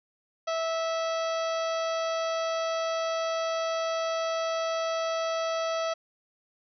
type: harmonic tone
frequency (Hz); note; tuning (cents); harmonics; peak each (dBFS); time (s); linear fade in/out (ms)
654; E5; -14; 1 / 2 / 3 / 4 / 5 / 6 / 7 / 8 / 9; -28 / -33 / -42 / -43 / -42 / -47 / -45 / -49 / -46; 0.47-5.94; 10
effects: none